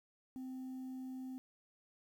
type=tone; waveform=sine; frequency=259 Hz; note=C4; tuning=17 cents flat; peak=-40 dBFS; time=0.36-1.38 s; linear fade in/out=0 ms; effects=tanh soft clip ceiling -41 dBFS + 11-bit